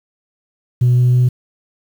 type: tone with pitch steps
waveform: sine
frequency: 123.47 / 124.19 / 124.9 Hz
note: B2 / B2 / B2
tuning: 0 / +10 / +20 cents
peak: -7 dBFS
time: 0.81-1.29 s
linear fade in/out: 10 ms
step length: 160 ms
effects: tanh soft clip ceiling -7 dBFS + 7-bit